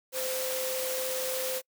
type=tone in noise; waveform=sine; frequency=517 Hz; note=C5; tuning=21 cents flat; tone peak=-32 dBFS; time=0.12-1.62 s; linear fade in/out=50 ms; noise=white; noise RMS=-34 dBFS; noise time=0.12-1.62 s; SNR=-1 dB; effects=noise-tail reverb RT60 0.1 s tail -26 dB re dry + high-pass 300 Hz 12 dB/octave